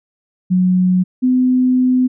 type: tone pair in turn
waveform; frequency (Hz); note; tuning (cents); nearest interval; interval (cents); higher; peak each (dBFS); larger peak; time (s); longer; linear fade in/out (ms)
sine; 183.1 / 253.9; F#3 / B3; -18 / +48; tritone; 566; second; -10; neither; 0.5-1.04 / 1.22-2.08; second; 20
effects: none